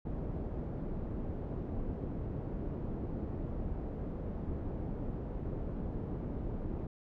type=low-pass noise; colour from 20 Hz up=pink; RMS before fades=-38 dBFS; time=0.05-6.87 s; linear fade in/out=5 ms; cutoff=420 Hz; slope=12 dB/octave; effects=none